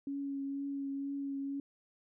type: tone with vibrato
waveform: sine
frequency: 277.7 Hz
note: C#4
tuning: 3 cents sharp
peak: -35 dBFS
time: 0.07-1.6 s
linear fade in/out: 2 ms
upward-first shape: triangle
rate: 2.1 Hz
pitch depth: 18 cents each way
effects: none